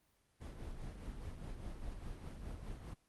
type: noise with tremolo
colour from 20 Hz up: brown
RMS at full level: -44 dBFS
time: 0.4-2.95 s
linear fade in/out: 20 ms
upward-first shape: sine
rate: 4.9 Hz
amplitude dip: 45%
effects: pink hiss -75 dBFS RMS until 3.08 s + Opus 24 kbps